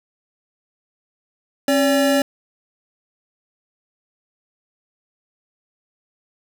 square tone pair together, 270 / 572.1 Hz, C#4 / D5, -45 / -45 cents, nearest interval octave + minor second, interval 1300 cents, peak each -18 dBFS, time 1.68-2.22 s, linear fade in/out 2 ms, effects none

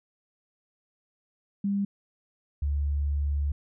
sine tone pair in turn, 200 / 71.91 Hz, G3 / D2, +35 / -36 cents, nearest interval octave + tritone, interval 1771 cents, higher first, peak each -24 / -24 dBFS, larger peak neither, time 1.64-1.85 / 2.62-3.52 s, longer second, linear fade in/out 5 ms, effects none

